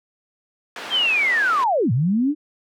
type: band-pass noise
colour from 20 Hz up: white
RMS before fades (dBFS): -33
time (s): 0.76-1.64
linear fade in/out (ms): 2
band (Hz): 310 to 2300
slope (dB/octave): 12
type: linear two-way sweep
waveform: sine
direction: down then up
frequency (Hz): 3239 to 107.7 to 310.2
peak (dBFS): -16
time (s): 0.9-2.35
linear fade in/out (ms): 50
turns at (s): 1.92
effects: none